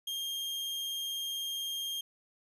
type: tone with vibrato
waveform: 40% pulse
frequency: 3212 Hz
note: G7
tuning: 41 cents sharp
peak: -33 dBFS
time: 0.07-2.01 s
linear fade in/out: 5 ms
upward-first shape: triangle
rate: 20 Hz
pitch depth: 18 cents each way
effects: none